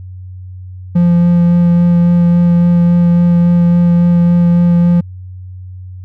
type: tone with vibrato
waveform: triangle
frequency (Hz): 173.2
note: F3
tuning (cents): -14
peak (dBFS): -4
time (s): 0.95-5.01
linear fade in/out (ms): 10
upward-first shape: sine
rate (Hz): 3.6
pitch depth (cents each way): 9
effects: added 92 Hz sine -26 dBFS peak until 6.04 s